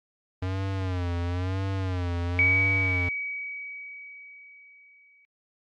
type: tone with vibrato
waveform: square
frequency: 91.5 Hz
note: F#2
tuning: 19 cents flat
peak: -27 dBFS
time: 0.42-3.09 s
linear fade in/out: 5 ms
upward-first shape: sine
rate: 0.99 Hz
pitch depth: 100 cents each way
type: tone with exponential decay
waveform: sine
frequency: 2269 Hz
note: C#7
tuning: 40 cents sharp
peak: -17 dBFS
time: 2.39-5.25 s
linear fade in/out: 0 ms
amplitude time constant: 620 ms
effects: low-pass 4000 Hz 12 dB/octave + Opus 48 kbps